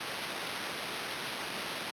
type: noise with sample-and-hold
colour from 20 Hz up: violet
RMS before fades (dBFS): -38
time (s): 0-1.91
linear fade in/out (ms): 10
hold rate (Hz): 7350
effects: high-pass 150 Hz 12 dB/octave + low-pass 12000 Hz 12 dB/octave